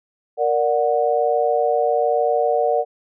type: chord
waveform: sine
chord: Bb augmented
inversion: none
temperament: equal with one note detuned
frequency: 466.2 / 587.3 / 734.5 Hz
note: Bb4 / D5 / F#5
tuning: 0 / 0 / -13 cents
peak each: -20 dBFS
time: 0.37-2.85 s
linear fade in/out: 50 ms
effects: none